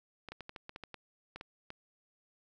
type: clicks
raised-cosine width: 0.3 ms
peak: -28 dBFS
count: 12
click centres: 0.287 / 0.32 / 0.407 / 0.494 / 0.562 / 0.694 / 0.761 / 0.837 / 0.943 / 1.36 / 1.411 / 1.704 s
effects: none